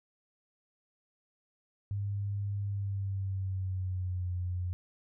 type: tone with pitch glide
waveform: sine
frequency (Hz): 100.8 to 89.8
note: G2 to F2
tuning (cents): +49 to +49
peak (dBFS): -31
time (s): 1.91-4.73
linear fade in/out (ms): 0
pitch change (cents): -200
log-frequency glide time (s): 2.64-4.32
effects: none